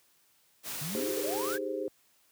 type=noise; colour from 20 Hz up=white; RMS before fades=-38 dBFS; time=0.63-1.59 s; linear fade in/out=50 ms
type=exponential sweep; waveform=sine; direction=up; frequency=137.1 to 1675 Hz; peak=-36 dBFS; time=0.81-1.58 s; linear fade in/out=5 ms
type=chord; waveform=sine; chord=Ab major seventh; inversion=second; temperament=equal with one note detuned; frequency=311.1 / 392 / 418.4 / 523.3 Hz; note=Eb4 / G4 / Ab4 / C5; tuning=0 / 0 / +13 / 0 cents; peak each=-39 / -36 / -38 / -36 dBFS; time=0.95-1.88 s; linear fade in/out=0 ms
effects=white hiss -67 dBFS RMS until 2.31 s + high-pass 80 Hz 12 dB/octave